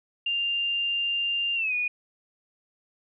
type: tone with pitch glide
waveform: sine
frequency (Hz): 2794 to 2461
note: F7 to D#7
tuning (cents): 0 to -20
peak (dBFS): -24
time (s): 0.26-1.88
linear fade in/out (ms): 5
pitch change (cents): -220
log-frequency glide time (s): 1.55-1.74
effects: none